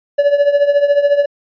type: tone with tremolo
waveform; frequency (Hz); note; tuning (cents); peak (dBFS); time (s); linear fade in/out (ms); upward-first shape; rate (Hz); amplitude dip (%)
triangle; 573; D5; -43; -4; 0.18-1.26; 10; triangle; 14; 80
effects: resampled to 11025 Hz